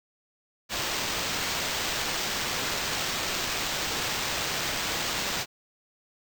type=noise with sample-and-hold; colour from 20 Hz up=white; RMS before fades=-30 dBFS; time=0.69-5.46 s; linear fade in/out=50 ms; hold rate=11025 Hz; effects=none

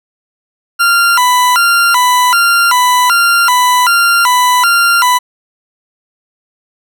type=tone with vibrato; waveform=40% pulse; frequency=1174.7 Hz; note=D6; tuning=in tune; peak=-6 dBFS; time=0.79-5.19 s; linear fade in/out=20 ms; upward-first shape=square; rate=1.3 Hz; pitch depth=290 cents each way; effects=none

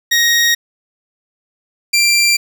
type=tone pair in turn; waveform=20% pulse; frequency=1877 / 2365 Hz; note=A#6 / D7; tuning=+11 / +12 cents; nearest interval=major third; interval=401 cents; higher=second; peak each=-5 dBFS; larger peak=neither; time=0.11-0.55 / 1.93-2.37 s; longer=neither; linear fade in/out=10 ms; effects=7-bit

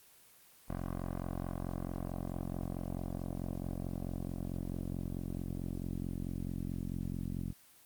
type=tone with low-pass filter sweep; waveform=10% pulse; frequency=44.57 Hz; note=F1; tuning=36 cents sharp; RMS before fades=-38 dBFS; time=0.68-7.53 s; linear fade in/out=20 ms; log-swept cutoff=1200 to 230 Hz; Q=1.3; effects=white hiss -61 dBFS RMS until 7.85 s + Opus 24 kbps

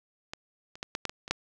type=clicks; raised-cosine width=0.2 ms; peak=-19 / -28 / -17 / -13 / -13 / -20 / -24 / -9 dBFS; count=8; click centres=0.335 / 0.755 / 0.829 / 0.951 / 1.053 / 1.095 / 1.279 / 1.31 s; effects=none

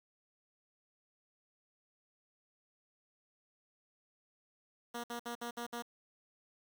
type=tone bursts; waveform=10% pulse; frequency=237.6 Hz; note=A#3; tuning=33 cents sharp; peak=-31 dBFS; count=6; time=4.94-5.825 s; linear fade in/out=10 ms; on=100 ms; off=57 ms; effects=10-bit

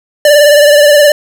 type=tone with vibrato; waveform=square; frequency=587.3 Hz; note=D5; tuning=in tune; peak=-3 dBFS; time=0.25-1.12 s; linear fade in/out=2 ms; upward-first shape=triangle; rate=19 Hz; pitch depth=51 cents each way; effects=none

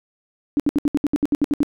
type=tone bursts; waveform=sine; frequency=290.2 Hz; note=D4; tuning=21 cents flat; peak=-14 dBFS; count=12; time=0.57-1.631 s; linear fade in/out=0 ms; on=27 ms; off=67 ms; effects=none

